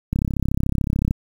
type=click train; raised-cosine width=5 ms; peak=-8 dBFS; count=34; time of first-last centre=0.13-1.109 s; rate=33.7 Hz; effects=7-bit